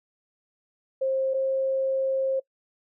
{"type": "tone pair in turn", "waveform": "sine", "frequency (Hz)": [531, 533], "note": ["C5", "C5"], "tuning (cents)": [25, 32], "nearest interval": "unison", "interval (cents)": 7, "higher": "second", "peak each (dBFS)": -22, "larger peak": "neither", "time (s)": [[1.01, 1.34], [1.34, 2.4]], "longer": "second", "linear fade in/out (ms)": 10, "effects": ["noise-tail reverb RT60 0.1 s tail -23 dB re dry"]}